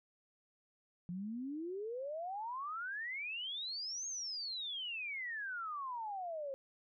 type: exponential two-way sweep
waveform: sine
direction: up then down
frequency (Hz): 170.7 to 6570 to 529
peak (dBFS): -39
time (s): 1.09-6.54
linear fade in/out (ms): 0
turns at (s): 4.07
effects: none